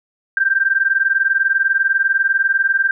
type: tone pair together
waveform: sine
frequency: 1568 / 1588.1 Hz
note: G6 / G6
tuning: 0 / +22 cents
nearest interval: unison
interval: 22 cents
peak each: -16 dBFS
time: 0.37-2.91 s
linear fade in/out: 2 ms
effects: none